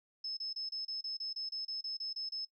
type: tone bursts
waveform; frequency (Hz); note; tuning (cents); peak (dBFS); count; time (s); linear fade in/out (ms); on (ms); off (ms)
sine; 5210; E8; -21; -37; 14; 0.24-2.45; 5; 130; 30
effects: noise-tail reverb RT60 0.1 s tail -17 dB re dry